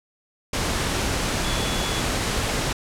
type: tone in noise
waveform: sine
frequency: 3400 Hz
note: G#7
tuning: 40 cents sharp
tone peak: -32 dBFS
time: 1.44-2 s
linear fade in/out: 5 ms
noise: pink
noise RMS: -24 dBFS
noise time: 0.53-2.73 s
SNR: -11 dB
effects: low-pass 9000 Hz 12 dB/octave